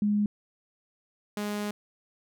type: tone pair in turn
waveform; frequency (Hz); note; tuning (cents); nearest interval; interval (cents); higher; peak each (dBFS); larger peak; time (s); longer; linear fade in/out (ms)
sine / sawtooth; 207.4 / 207.4; G#3 / G#3; -2 / -2; unison; 0; neither; -22 / -26; first; 0.02-0.26 / 1.37-1.71; second; 2
effects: none